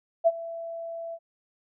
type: tone with ADSR envelope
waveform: sine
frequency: 667 Hz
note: E5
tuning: 20 cents sharp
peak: -14 dBFS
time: 0.24-1.19 s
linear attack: 30 ms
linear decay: 39 ms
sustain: -19 dB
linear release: 55 ms
effects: none